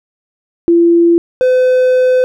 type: tone pair in turn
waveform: sine / triangle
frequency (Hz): 340 / 508.5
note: F4 / C5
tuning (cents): -46 / -50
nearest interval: perfect fifth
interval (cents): 696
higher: second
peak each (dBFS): -5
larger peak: neither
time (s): 0.68-1.18 / 1.41-2.24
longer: second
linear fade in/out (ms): 0
effects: none